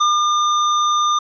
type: tone with ADSR envelope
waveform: square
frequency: 1205 Hz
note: D6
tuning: 44 cents sharp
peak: -13 dBFS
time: 0-1.19 s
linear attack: 12 ms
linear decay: 180 ms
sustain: -2 dB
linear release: 7 ms
effects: resampled to 16000 Hz + 9-bit